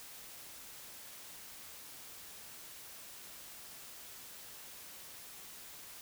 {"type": "silence", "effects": ["white hiss -51 dBFS RMS until 6.01 s"]}